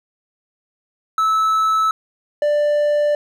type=tone pair in turn; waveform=triangle; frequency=1305 / 590.1 Hz; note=E6 / D5; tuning=-18 / +8 cents; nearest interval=octave + major second; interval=1374 cents; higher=first; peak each=-12 dBFS; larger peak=neither; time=1.18-1.91 / 2.42-3.15 s; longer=neither; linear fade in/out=2 ms; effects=none